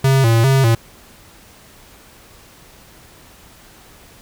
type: tone with vibrato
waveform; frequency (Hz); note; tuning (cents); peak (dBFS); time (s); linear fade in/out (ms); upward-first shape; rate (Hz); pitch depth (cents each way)
square; 124.1; B2; +9; -11; 0.04-0.75; 5; square; 2.5; 140
effects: pink hiss -45 dBFS RMS until 4.21 s